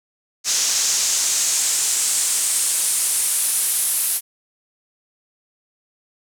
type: noise with band-pass filter sweep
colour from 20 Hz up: pink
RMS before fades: -20 dBFS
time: 0.44-4.21 s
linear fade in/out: 50 ms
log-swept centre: 6200 to 11000 Hz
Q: 2.3
effects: none